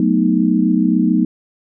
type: chord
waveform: sine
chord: B dominant seventh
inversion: second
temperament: equal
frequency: 185 / 220 / 246.9 / 311.1 Hz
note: F#3 / A3 / B3 / D#4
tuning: 0 / 0 / 0 / 0 cents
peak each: -17 dBFS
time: 0-1.25 s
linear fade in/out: 2 ms
effects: none